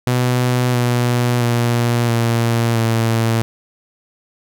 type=tone with pitch steps; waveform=sawtooth; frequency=124.3 / 121.67 / 119.1 / 116.58 / 114.12 Hz; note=B2 / B2 / A#2 / A#2 / A#2; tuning=+12 / -25 / +38 / +1 / -36 cents; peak=-10 dBFS; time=0.07-3.42 s; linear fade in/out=0 ms; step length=670 ms; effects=none